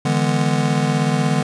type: chord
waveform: square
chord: E dominant seventh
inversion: third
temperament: just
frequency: 148.33 / 164.81 / 206 / 247.2 Hz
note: D3 / E3 / G#3 / B3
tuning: +18 / 0 / -14 / +2 cents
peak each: -20 / -23 / -24 / -24 dBFS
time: 0.05-1.43 s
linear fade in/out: 5 ms
effects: resampled to 22050 Hz